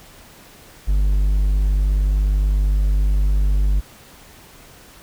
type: tone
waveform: triangle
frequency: 49.81 Hz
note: G1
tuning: 28 cents sharp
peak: -12 dBFS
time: 0.87-3.81 s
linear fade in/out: 20 ms
effects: pink hiss -45 dBFS RMS until 5.02 s

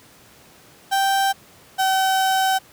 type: tone pair in turn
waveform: 35% pulse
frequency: 782 / 764.1 Hz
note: G5 / G5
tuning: -4 / -44 cents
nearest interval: unison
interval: 40 cents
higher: first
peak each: -15 dBFS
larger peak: neither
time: 0.91-1.33 / 1.78-2.59 s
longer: second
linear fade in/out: 20 ms
effects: pink hiss -49 dBFS RMS until 2.72 s + high-pass 100 Hz 12 dB/octave

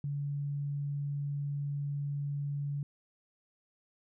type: tone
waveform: sine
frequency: 143 Hz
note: D3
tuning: 46 cents flat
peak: -32 dBFS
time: 0.04-2.83 s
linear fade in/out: 2 ms
effects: none

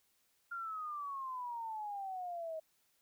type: exponential sweep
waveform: sine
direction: down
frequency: 1406 to 628 Hz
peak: -39 dBFS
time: 0.51-2.6 s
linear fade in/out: 10 ms
effects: white hiss -75 dBFS RMS until 3.01 s

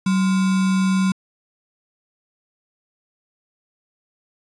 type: tone with sample-and-hold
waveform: sine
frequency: 189 Hz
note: F#3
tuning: 37 cents sharp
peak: -15 dBFS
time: 0.06-1.12 s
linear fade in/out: 5 ms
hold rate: 1225 Hz
effects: resampled to 22050 Hz

